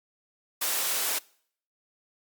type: high-pass noise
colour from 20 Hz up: white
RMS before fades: -28 dBFS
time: 0.61-1.19 s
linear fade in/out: 10 ms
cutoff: 380 Hz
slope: 12 dB/octave
effects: noise-tail reverb RT60 0.6 s tail -24 dB re dry + Opus 48 kbps